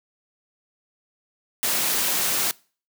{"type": "noise", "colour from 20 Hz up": "white", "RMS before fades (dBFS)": -23, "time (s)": [1.63, 2.51], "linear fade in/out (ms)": 0, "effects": ["noise-tail reverb RT60 0.4 s tail -24 dB re dry", "high-pass 150 Hz 12 dB/octave"]}